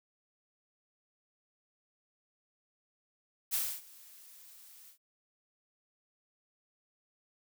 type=noise with ADSR envelope; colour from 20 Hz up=blue; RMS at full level=-31 dBFS; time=3.51-4.98 s; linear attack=31 ms; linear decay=270 ms; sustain=-24 dB; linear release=100 ms; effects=none